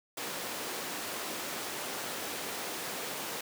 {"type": "high-pass noise", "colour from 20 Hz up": "pink", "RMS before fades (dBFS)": -38, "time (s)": [0.17, 3.41], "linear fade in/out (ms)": 5, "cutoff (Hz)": 300, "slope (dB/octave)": 12, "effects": []}